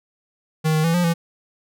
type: tone with pitch steps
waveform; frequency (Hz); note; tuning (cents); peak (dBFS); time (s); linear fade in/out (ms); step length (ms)
square; 157.1 / 156.1 / 166.1 / 176.3 / 168; D#3 / D#3 / E3 / F3 / E3; +17 / +6 / +13 / +17 / +33; -17; 0.64-1.14; 20; 100
effects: none